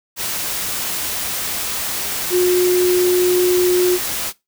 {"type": "tone in noise", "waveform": "sine", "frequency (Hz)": 360, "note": "F#4", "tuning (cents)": -47, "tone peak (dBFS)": -12, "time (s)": [2.3, 3.99], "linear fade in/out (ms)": 50, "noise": "white", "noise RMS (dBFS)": -23, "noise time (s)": [0.16, 4.33], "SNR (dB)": 8, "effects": ["noise-tail reverb RT60 0.2 s tail -20 dB re dry"]}